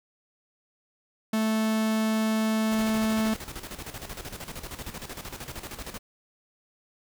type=tone; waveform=45% pulse; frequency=219.4 Hz; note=A3; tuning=5 cents flat; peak=-23 dBFS; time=1.33-3.34 s; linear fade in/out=5 ms
type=noise with tremolo; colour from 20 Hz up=pink; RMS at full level=-37 dBFS; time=2.71-5.99 s; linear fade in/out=20 ms; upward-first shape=square; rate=13 Hz; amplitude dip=65%
effects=none